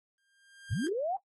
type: tone with exponential growth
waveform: sawtooth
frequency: 1600 Hz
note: G6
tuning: 35 cents sharp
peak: -33 dBFS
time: 0.18-0.87 s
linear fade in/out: 1 ms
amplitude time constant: 150 ms
type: linear sweep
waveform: sine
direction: up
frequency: 82.41 to 806 Hz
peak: -29 dBFS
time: 0.71-1.17 s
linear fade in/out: 5 ms
effects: noise-tail reverb RT60 0.1 s tail -20 dB re dry + AAC 32 kbps